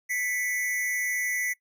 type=tone pair together; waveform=square; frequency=1987.1 / 2200 Hz; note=B6 / C#7; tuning=+10 / -14 cents; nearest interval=major second; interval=176 cents; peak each=-28 / -34 dBFS; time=0.09-1.54 s; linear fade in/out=20 ms; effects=noise-tail reverb RT60 0.1 s tail -20 dB re dry